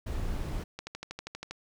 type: noise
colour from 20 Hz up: brown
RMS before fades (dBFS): -33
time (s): 0.06-0.64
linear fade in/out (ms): 10
type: click train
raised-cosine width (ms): 0.2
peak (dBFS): -21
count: 10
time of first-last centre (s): 0.79-1.51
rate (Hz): 12.5
effects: none